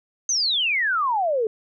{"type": "exponential sweep", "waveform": "sine", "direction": "down", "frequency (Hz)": [6430, 420], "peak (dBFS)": -19, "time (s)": [0.29, 1.47], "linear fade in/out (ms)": 2, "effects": []}